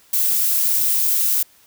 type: noise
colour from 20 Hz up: violet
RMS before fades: -18 dBFS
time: 0.13-1.43 s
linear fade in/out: 5 ms
effects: white hiss -53 dBFS RMS until 1.66 s